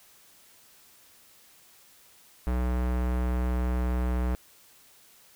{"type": "tone with low-pass filter", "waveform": "square", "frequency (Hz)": 61.74, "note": "B1", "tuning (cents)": 0, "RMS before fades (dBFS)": -27, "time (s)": [2.47, 4.35], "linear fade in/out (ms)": 0, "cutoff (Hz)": 1700, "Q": 0.79, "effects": ["white hiss -57 dBFS RMS until 5.35 s"]}